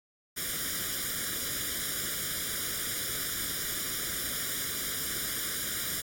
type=noise with comb filter; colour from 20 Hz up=white; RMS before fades=-33 dBFS; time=0.36-6.02 s; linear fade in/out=20 ms; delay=0.57 ms; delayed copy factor=+1; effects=AAC 64 kbps